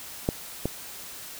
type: clicks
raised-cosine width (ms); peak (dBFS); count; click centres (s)
2; -9 / -12; 2; 0.289 / 0.656
effects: white hiss -41 dBFS RMS until 1.39 s